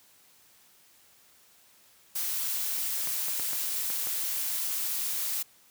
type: noise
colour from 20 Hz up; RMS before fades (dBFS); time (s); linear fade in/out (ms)
blue; -31; 2.15-5.43; 10
type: clicks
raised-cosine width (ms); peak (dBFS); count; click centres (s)
0.5; -25; 6; 3.073 / 3.283 / 3.397 / 3.532 / 3.902 / 4.071
effects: white hiss -60 dBFS RMS until 5.7 s + high-pass 60 Hz 12 dB/octave